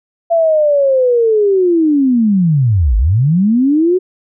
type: linear two-way sweep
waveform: sine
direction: down then up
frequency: 680 to 48.63 to 377.4 Hz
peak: -8 dBFS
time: 0.3-3.99 s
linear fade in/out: 20 ms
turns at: 2.97 s
effects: none